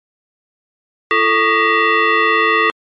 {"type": "tone with frequency modulation", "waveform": "sine", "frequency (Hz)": 340, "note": "F4", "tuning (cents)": -46, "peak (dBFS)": -10, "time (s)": [1.11, 2.7], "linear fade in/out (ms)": 0, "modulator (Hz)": 781, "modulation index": 2.9, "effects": ["MP3 48 kbps"]}